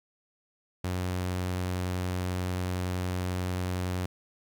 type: tone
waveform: sawtooth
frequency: 91 Hz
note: F#2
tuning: 28 cents flat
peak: -25 dBFS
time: 0.84-4.06 s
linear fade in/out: 5 ms
effects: 11-bit